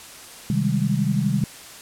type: chord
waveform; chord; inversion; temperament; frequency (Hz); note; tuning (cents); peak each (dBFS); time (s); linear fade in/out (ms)
sine; Ab major seventh; first; equal; 130.81 / 155.56 / 196 / 207.7; C3 / Eb3 / G3 / Ab3; 0 / 0 / 0 / 0; -24 / -24 / -23 / -26; 0.5-1.44; 2
effects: white hiss -41 dBFS RMS until 1.81 s + low-pass 11000 Hz 12 dB/octave